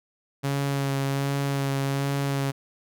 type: tone with vibrato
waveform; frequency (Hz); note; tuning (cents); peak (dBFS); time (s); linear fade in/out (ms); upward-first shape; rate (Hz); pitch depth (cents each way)
sawtooth; 138.59; C#3; 0; -20; 0.43-2.52; 20; sine; 1.3; 18
effects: none

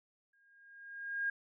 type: tone with exponential growth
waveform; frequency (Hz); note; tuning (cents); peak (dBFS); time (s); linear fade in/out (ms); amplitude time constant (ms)
sine; 1622; G#6; -41; -30; 0.33-1.3; 5; 210
effects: none

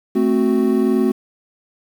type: chord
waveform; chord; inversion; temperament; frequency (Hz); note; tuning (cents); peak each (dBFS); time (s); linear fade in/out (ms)
triangle; F# diminished; first; equal; 220 / 261.6 / 370; A3 / C4 / F#4; 0 / 0 / 0; -16; 0.15-1.12; 10
effects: 7-bit

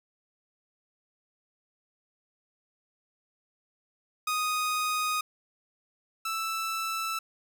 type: tone pair in turn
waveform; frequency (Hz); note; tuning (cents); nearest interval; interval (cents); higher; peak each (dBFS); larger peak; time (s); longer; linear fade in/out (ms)
sawtooth; 1244.5 / 1321.4; D#6 / E6; 0 / +4; minor second; 104; second; -23 / -26; first; 4.27-5.21 / 6.25-7.19; neither; 5
effects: none

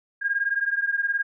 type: beating tone pair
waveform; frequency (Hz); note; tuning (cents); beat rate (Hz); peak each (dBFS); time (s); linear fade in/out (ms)
sine; 1617 / 1636; G#6 / G#6; -47 / -26; 19; -24 / -26; 0.21-1.23; 20
effects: none

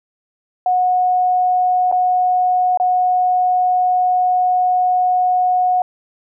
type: tone with dropouts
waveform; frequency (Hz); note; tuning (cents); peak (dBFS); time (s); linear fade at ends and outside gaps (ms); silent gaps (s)
sine; 730; F#5; -24; -12; 0.66-5.82; 2; 1.915-1.924 / 2.774-2.799
effects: none

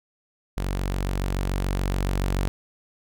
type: tone with level ramp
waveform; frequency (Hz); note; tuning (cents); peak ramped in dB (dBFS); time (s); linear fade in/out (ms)
sawtooth; 47; F#1; +28; -21 to -18; 0.57-2.48; 0
effects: none

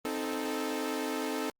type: chord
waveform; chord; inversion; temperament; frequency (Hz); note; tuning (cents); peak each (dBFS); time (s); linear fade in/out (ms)
sawtooth; A diminished; first; equal with one note detuned; 261.6 / 311.1 / 437.2; C4 / Eb4 / A4; 0 / 0 / -11; -32; 0.05-1.5; 0
effects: Opus 24 kbps

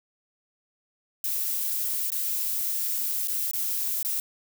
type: noise with dropouts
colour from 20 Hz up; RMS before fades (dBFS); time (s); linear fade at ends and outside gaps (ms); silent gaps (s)
violet; -28; 1.24-4.2; 1; 2.103-2.119 / 3.274-3.282 / 3.512-3.534 / 4.028-4.048
effects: none

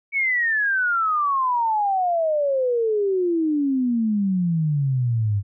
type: exponential sweep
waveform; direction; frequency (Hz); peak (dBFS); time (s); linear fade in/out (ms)
sine; down; 2257 to 98; -18; 0.12-5.43; 50
effects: none

